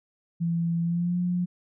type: tone with pitch glide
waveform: sine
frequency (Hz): 168.4 to 177.9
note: E3 to F3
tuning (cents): +37 to +32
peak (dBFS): -23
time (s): 0.4-1.46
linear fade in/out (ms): 20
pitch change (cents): +95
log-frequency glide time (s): 0.83-1.18
effects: none